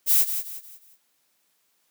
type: noise with echo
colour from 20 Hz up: violet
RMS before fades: -18 dBFS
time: 0.06-0.26 s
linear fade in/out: 50 ms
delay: 180 ms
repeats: 4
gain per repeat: -9 dB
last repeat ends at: 0.98 s
effects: white hiss -69 dBFS RMS until 1.9 s + high-pass 150 Hz 12 dB/octave